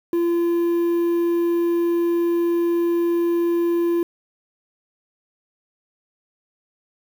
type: tone with quantisation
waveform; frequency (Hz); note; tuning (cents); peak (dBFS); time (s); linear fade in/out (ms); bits
triangle; 342.1; F4; -36; -15; 0.13-4.03; 2; 7
effects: none